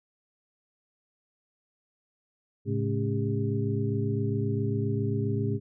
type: tone cluster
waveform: sine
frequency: 108.6 / 136.1 / 213.3 / 277.8 / 401.3 Hz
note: A2 / C#3 / G#3 / C#4 / G4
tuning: -22 / -31 / +46 / +4 / +41 cents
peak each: -28 / -33 / -33 / -35 / -33 dBFS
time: 2.65-5.6 s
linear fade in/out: 50 ms
effects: none